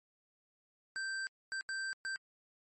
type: tone bursts at uneven times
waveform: square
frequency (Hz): 1565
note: G6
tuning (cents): -3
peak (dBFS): -37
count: 4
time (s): 0.96-1.27 / 1.52-1.61 / 1.69-1.93 / 2.05-2.16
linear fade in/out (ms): 0
effects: MP3 32 kbps